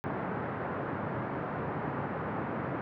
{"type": "band-pass noise", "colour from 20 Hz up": "pink", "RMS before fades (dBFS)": -35, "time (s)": [0.04, 2.81], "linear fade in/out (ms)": 0, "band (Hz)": [110, 1600], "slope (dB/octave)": 24, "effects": []}